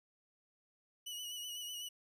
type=tone with vibrato; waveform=sawtooth; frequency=2936 Hz; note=F#7; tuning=14 cents flat; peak=-39 dBFS; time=1.06-1.89 s; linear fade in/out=10 ms; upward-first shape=sine; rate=8 Hz; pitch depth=37 cents each way; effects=none